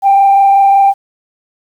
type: tone with frequency modulation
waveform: sine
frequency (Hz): 790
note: G5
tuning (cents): +13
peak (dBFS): -3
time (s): 0.02-0.94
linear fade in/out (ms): 50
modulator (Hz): 25.4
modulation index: 0.42
effects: tanh soft clip ceiling -1 dBFS + 7-bit